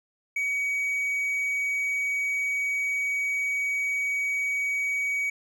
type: tone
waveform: triangle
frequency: 2261 Hz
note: C#7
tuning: 34 cents sharp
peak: -23 dBFS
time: 0.36-5.3 s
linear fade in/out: 5 ms
effects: none